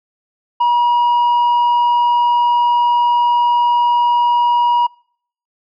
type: tone with tanh clipping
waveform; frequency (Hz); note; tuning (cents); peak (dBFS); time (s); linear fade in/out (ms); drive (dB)
sine; 960; B5; -49; -11; 0.6-4.87; 10; 3
effects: noise-tail reverb RT60 0.6 s tail -25 dB re dry